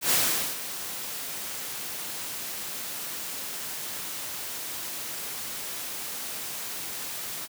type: noise with ADSR envelope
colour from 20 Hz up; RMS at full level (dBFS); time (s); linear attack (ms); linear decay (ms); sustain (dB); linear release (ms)
white; -22; 0.01-7.48; 94; 450; -13; 44
effects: high-pass 100 Hz 12 dB/octave